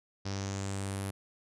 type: tone with low-pass filter sweep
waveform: sawtooth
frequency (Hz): 98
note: G2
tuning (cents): 0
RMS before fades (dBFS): -36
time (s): 0.25-1.11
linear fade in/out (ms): 10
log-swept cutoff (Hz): 5300 to 11000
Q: 4.6
effects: none